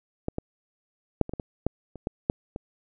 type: clicks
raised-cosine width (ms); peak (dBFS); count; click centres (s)
2; -14 / -16 / -6 / -22 / -19 / -19 / -10 / -27 / -14 / -8 / -20; 11; 0.284 / 0.384 / 1.213 / 1.294 / 1.336 / 1.398 / 1.666 / 1.957 / 2.071 / 2.299 / 2.561
effects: none